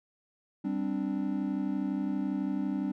triangle chord, G suspended fourth, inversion none, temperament equal, 196 / 261.6 / 293.7 Hz, G3 / C4 / D4, 0 / 0 / 0 cents, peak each -31 / -32 / -31 dBFS, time 0.64-2.92 s, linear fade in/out 10 ms, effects none

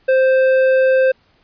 triangle tone with hard clipping, 523.3 Hz, C5, in tune, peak -12 dBFS, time 0.08-1.12 s, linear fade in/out 10 ms, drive 12 dB, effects pink hiss -57 dBFS RMS until 1.43 s + resampled to 11025 Hz

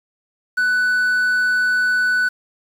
triangle tone, 1491 Hz, F#6, 13 cents sharp, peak -13 dBFS, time 0.57-2.29 s, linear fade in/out 10 ms, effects 7-bit

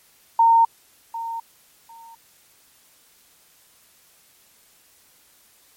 sine tone with echo, 917 Hz, A#5, 29 cents flat, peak -11 dBFS, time 0.39-0.65 s, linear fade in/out 5 ms, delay 750 ms, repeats 2, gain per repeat -15 dB, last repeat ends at 2.15 s, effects white hiss -56 dBFS RMS until 5.76 s + MP3 64 kbps

